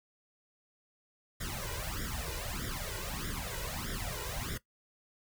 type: noise with flanger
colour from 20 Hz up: pink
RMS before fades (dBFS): -38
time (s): 1.4-4.58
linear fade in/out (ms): 10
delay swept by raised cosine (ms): 0.56 to 2.06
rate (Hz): 1.6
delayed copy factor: +1
effects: noise-tail reverb RT60 0.1 s tail -17 dB re dry